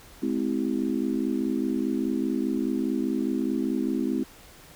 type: harmonic tone with a mistuned harmonic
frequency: 64.9 Hz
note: C2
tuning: 13 cents flat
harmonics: 3 / 4 / 5 / 6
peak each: -30 / -27 / -29 / -35 dBFS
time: 0.22-4.24 s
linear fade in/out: 10 ms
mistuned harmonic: 3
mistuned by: +140 cents
effects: pink hiss -50 dBFS RMS until 4.75 s